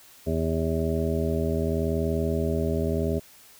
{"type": "harmonic tone", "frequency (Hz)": 80.8, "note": "E2", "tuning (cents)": -34, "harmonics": [1, 2, 3, 4, 5, 7, 8], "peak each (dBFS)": [-28, -30, -30, -37, -29, -34, -34], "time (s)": [0.26, 3.2], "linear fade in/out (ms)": 20, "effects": ["white hiss -52 dBFS RMS until 3.59 s"]}